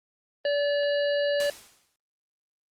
harmonic tone, 576 Hz, D5, 34 cents flat, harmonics 1 / 3 / 5 / 7 / 8, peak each -23 / -33 / -37 / -40 / -41 dBFS, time 0.45-1.5 s, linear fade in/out 2 ms
white noise with exponential decay, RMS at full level -34 dBFS, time 1.4-1.96 s, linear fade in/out 1 ms, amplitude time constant 120 ms
effects low-pass 11000 Hz 12 dB/octave + Opus 32 kbps

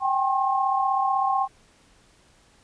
sine tone cluster, 776 / 812 / 1074 Hz, G5 / G#5 / C6, -18 / -39 / +45 cents, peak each -23 / -28 / -24 dBFS, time 0-1.48 s, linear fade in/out 50 ms, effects pink hiss -58 dBFS RMS until 2.63 s + resampled to 22050 Hz

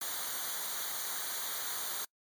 white noise with comb filter, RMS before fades -37 dBFS, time 0.01-2.05 s, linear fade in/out 5 ms, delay 0.38 ms, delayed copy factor -0.8, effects noise-tail reverb RT60 0.1 s tail -26 dB re dry + MP3 96 kbps

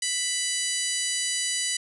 harmonic tone with a mistuned harmonic, 990 Hz, B5, 4 cents sharp, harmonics 2 / 3 / 4 / 5 / 6 / 7 / 8 / 9 / 10, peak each -34 / -34 / -34 / -34 / -34 / -34 / -34 / -34 / -34 dBFS, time 0.02-1.77 s, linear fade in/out 5 ms, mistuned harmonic 5, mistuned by -53 cents, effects none

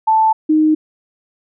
sine tone pair in turn, 880 / 309.9 Hz, A5 / D#4, 0 / -7 cents, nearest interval octave + tritone, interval 1807 cents, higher first, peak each -9 dBFS, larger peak neither, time 0.07-0.33 / 0.49-0.75 s, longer neither, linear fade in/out 10 ms, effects none

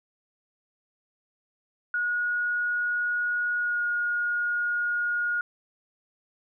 sine tone with pitch glide, 1449 to 1434.8 Hz, F#6 to F6, -37 to +46 cents, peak -24 dBFS, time 1.94-5.41 s, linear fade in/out 2 ms, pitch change -17 cents, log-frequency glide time 3.58-3.83 s, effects none

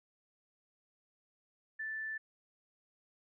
sine tone, 1760 Hz, A6, in tune, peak -37 dBFS, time 1.79-2.18 s, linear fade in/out 10 ms, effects none

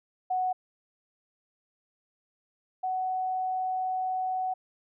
sine tone pair in turn, 740 / 746 Hz, F#5 / F#5, 0 / +14 cents, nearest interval unison, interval 14 cents, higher second, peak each -25 / -27 dBFS, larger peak first, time 0.3-0.53 / 2.83-4.54 s, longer second, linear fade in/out 10 ms, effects none

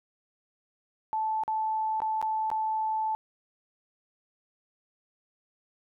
sine tone with dropouts, 874 Hz, A5, 12 cents flat, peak -26 dBFS, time 1.13-3.15 s, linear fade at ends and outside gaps 0 ms, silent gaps 1.436-1.479 / 2.003-2.019 / 2.215-2.226 / 2.502-2.515 s, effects none

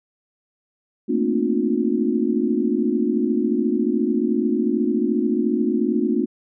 sine tone cluster, 220.7 / 234.6 / 263.3 / 303.4 / 357.9 Hz, A3 / A#3 / C4 / D#4 / F4, +5 / +11 / +11 / -44 / +42 cents, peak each -24 dBFS, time 1.08-6.26 s, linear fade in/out 20 ms, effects none

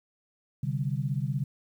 sine chord, C suspended second, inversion none, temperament just, 130.81 / 147.16 / 196.22 Hz, C3 / D3 / G3, 0 / +4 / +2 cents, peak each -30 / -30 / -36 dBFS, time 0.63-1.44 s, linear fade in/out 5 ms, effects 10-bit

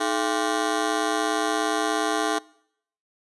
15% pulse ring-modulated tone, 370 Hz, F#4, in tune, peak -13 dBFS, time 0-2.39 s, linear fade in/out 10 ms, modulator 58.5 Hz, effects noise-tail reverb RT60 0.7 s tail -23 dB re dry + resampled to 24000 Hz

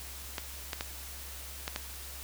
clicks, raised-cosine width 0.2 ms, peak -16 dBFS, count 5, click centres 0.382 / 0.732 / 0.809 / 1.679 / 1.761 s, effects added 67 Hz sine -46 dBFS peak until 2.23 s + white hiss -45 dBFS RMS until 2.23 s

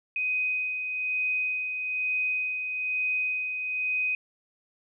sine tone with tremolo, 2506 Hz, D#7, 12 cents sharp, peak -24 dBFS, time 0.16-4.15 s, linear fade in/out 2 ms, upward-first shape sine, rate 1.1 Hz, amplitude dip 45%, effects none

